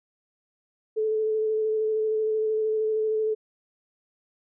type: tone with vibrato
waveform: sine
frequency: 434.9 Hz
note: A4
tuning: 20 cents flat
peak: -22 dBFS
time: 0.96-3.35 s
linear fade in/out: 20 ms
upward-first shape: square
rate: 13 Hz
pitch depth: 12 cents each way
effects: none